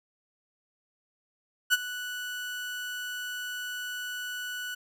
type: tone with ADSR envelope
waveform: 30% pulse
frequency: 1480 Hz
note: F#6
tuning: in tune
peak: -15 dBFS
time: 1.7-4.75 s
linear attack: 33 ms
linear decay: 30 ms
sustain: -16 dB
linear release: 10 ms
effects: none